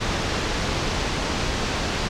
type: low-pass noise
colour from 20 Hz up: pink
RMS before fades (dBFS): -25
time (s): 0-2.09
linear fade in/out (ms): 20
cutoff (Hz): 6100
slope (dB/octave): 24
effects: none